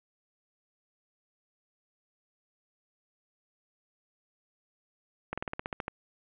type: slowing click train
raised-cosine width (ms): 0.5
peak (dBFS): -18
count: 10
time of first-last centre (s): 5.33-5.881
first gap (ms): 46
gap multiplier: 1.07
effects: resampled to 8000 Hz + 8-bit